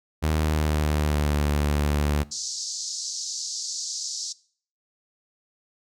sawtooth tone with pitch glide, 77.78 to 73.41 Hz, D#2 to D2, 0 to 0 cents, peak -17 dBFS, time 0.22-2.24 s, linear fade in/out 20 ms, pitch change -100 cents, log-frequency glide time 0.36-1.41 s
white band-pass noise, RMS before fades -32 dBFS, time 2.31-4.33 s, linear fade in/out 10 ms, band 4400 to 7000 Hz, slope 48 dB/octave
effects noise-tail reverb RT60 0.5 s tail -21 dB re dry

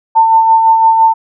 sine tone with tremolo, 897 Hz, A5, 33 cents sharp, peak -3 dBFS, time 0.15-1.14 s, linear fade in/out 20 ms, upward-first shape sine, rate 5.9 Hz, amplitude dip 40%, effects none

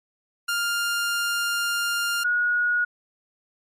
sawtooth / sine tone pair in turn, 1402 / 1450.6 Hz, F6 / F#6, +6 / -35 cents, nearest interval minor second, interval 59 cents, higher second, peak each -19 dBFS, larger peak neither, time 0.48-2.24 / 2.24-2.85 s, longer first, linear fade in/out 10 ms, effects MP3 64 kbps

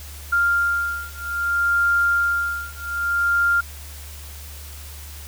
sine beating tone pair, 1396.9 / 1397.52 Hz, F6 / F6, 0 / +1 cents, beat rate 0.62 Hz, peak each -21 dBFS, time 0.32-3.61 s, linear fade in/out 10 ms, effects added 73 Hz sine -36 dBFS peak until 5.27 s + white hiss -41 dBFS RMS until 5.27 s

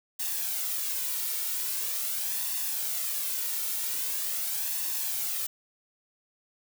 blue noise with flanger, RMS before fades -31 dBFS, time 0.19-5.47 s, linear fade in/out 10 ms, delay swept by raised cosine 1.1 to 2.2 ms, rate 0.43 Hz, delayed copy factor +0.5, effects none

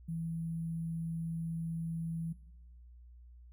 sine tone with sample-and-hold, 164.81 Hz, E3, in tune, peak -35 dBFS, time 0.08-2.33 s, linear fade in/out 10 ms, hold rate 11025 Hz, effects noise-tail reverb RT60 0.9 s tail -17 dB re dry + added 60 Hz sine -52 dBFS peak until 3.52 s

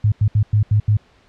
sine tone bursts at uneven times, 105.4 Hz, G#2, 26 cents sharp, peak -11 dBFS, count 6, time 0.04-0.12 / 0.21-0.28 / 0.35-0.43 / 0.53-0.63 / 0.71-0.8 / 0.88-0.97 s, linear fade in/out 5 ms, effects pink hiss -54 dBFS RMS until 1.28 s + low-pass 4000 Hz 12 dB/octave

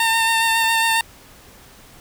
15% pulse tone with vibrato, 906 Hz, A#5, 50 cents flat, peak -9 dBFS, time 0-1.01 s, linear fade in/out 2 ms, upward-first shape sine, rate 7.3 Hz, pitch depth 18 cents each way, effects pink hiss -46 dBFS RMS until 2 s

